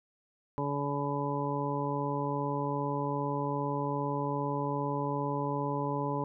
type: harmonic tone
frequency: 142.5 Hz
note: C#3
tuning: 48 cents sharp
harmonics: 1 / 2 / 3 / 4 / 6 / 7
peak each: -35 / -36 / -37 / -39 / -38 / -36 dBFS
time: 0.58-6.24 s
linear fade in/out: 0 ms
effects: none